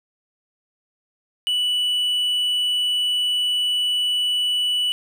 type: tone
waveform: triangle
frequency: 2960 Hz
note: F#7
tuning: in tune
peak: -17 dBFS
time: 1.47-4.92 s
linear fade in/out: 0 ms
effects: none